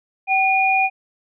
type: tone pair together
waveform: sine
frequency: 767.3 / 2436 Hz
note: G5 / D#7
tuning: -37 / -37 cents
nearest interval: octave + minor sixth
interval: 2000 cents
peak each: -17 dBFS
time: 0.27-0.9 s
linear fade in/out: 50 ms
effects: none